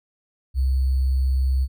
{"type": "tone with sample-and-hold", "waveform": "sine", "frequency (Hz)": 65.8, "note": "C2", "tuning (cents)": 10, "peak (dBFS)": -17, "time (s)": [0.54, 1.68], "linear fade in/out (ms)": 50, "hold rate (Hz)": 4410, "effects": []}